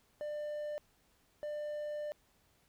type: tone bursts at uneven times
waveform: triangle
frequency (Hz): 596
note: D5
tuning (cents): +25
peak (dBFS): -35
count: 2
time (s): 0.21-0.78 / 1.43-2.12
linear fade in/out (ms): 0
effects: pink hiss -71 dBFS RMS until 2.68 s